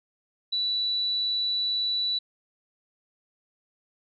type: tone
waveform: sine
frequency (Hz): 3951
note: B7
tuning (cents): 0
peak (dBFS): -24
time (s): 0.52-2.19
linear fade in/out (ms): 10
effects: none